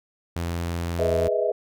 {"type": "tone", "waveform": "sawtooth", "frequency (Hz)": 85.2, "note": "F2", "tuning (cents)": -42, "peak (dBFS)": -22, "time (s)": [0.36, 1.28], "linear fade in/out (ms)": 0}
{"type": "chord", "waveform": "sine", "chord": "E major seventh", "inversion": "first", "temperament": "equal with one note detuned", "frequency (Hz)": [415.3, 493.9, 622.3, 652.1], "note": ["G#4", "B4", "D#5", "E5"], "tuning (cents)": [0, 0, 0, -19], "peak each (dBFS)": -26, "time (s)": [0.99, 1.52], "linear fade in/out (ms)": 5}
{"effects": []}